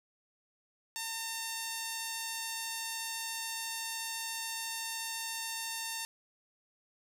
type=tone; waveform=5% pulse; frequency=907 Hz; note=A#5; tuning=48 cents flat; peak=-24 dBFS; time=0.96-6.05 s; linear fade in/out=0 ms; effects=none